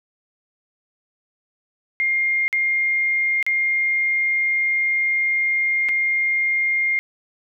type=tone with dropouts; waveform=sine; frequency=2120 Hz; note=C7; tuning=22 cents sharp; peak=-17 dBFS; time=2-6.99 s; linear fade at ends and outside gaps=0 ms; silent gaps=2.48-2.528 / 3.427-3.465 / 5.887-5.891 s; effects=none